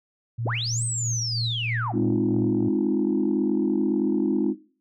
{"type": "tone with tremolo", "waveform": "sine", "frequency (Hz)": 116.54, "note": "A#2", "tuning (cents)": 0, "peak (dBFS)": -25, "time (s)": [0.38, 2.69], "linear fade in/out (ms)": 10, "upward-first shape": "sine", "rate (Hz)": 3.1, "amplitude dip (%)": 45}
{"type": "linear two-way sweep", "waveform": "sine", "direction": "up then down", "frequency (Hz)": [115.4, 8372, 670], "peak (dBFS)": -26, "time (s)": [0.45, 1.92], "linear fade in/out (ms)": 5, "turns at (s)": 0.84}
{"type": "chord", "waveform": "sine", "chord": "F minor seventh", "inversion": "first", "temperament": "equal", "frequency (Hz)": [207.7, 261.6, 311.1, 349.2], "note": ["Ab3", "C4", "Eb4", "F4"], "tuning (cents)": [0, 0, 0, 0], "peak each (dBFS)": -25, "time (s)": [1.92, 4.55], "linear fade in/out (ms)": 50}
{"effects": ["noise-tail reverb RT60 0.4 s tail -17 dB re dry", "tanh soft clip ceiling -13 dBFS"]}